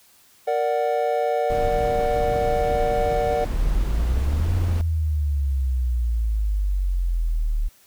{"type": "chord", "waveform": "triangle", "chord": "Bb augmented", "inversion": "none", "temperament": "equal", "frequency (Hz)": [466.2, 587.3, 740], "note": ["Bb4", "D5", "F#5"], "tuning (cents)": [0, 0, 0], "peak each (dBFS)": -22, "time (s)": [0.47, 3.45], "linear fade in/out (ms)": 10}
{"type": "noise", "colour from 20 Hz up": "brown", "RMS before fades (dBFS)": -27, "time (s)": [1.5, 4.81], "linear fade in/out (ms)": 0}
{"type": "exponential two-way sweep", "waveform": "sine", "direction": "up then down", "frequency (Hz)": [36.35, 90, 36.35], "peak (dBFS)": -19, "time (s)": [3.53, 7.69], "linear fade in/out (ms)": 20, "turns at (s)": 4.54}
{"effects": ["white hiss -55 dBFS RMS until 7.86 s"]}